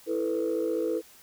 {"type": "chord", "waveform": "sine", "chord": "E suspended fourth", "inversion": "none", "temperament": "just", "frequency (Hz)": [329.6, 439.5, 494.4], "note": ["E4", "A4", "B4"], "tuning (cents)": [0, -2, 2], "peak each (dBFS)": -29, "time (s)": [0.06, 1.02], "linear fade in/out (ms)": 50, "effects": ["tanh soft clip ceiling -19 dBFS", "white hiss -54 dBFS RMS until 1.22 s"]}